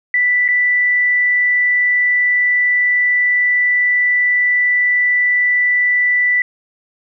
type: tone with dropouts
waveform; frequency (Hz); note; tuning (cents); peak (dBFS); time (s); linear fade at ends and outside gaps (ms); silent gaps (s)
sine; 1975.5; B6; 0; -11; 0.14-6.42; 2; 0.48-0.486
effects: none